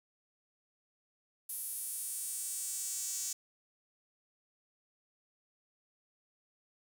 sawtooth tone with high-pass filter sweep, 382.6 Hz, G4, 42 cents flat, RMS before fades -39 dBFS, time 1.49-3.33 s, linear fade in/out 5 ms, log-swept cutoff 11000 to 6900 Hz, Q 3, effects none

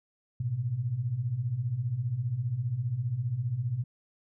sine beating tone pair, 110 / 125 Hz, A2 / B2, 0 / +21 cents, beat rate 15 Hz, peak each -34 / -29 dBFS, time 0.4-3.84 s, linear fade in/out 5 ms, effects none

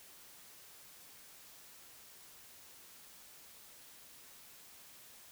silence, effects white hiss -57 dBFS RMS until 5.31 s

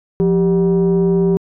sine tone pair together, 174.6 / 392 Hz, F3 / G4, 0 / 0 cents, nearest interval octave + major second, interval 1400 cents, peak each -12 dBFS, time 0.2-1.37 s, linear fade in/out 0 ms, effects tanh soft clip ceiling -8 dBFS

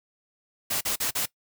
white noise bursts, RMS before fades -27 dBFS, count 4, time 0.7-1.26 s, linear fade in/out 10 ms, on 110 ms, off 40 ms, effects noise-tail reverb RT60 0.1 s tail -20 dB re dry

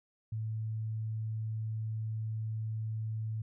sine tone, 110 Hz, A2, in tune, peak -33 dBFS, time 0.32-3.42 s, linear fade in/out 5 ms, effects none

